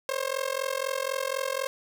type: tone with amplitude modulation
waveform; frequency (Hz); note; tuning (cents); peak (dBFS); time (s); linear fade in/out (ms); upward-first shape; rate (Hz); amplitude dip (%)
sawtooth; 534; C5; +35; -20; 0.09-1.67; 0; sine; 44; 95
effects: none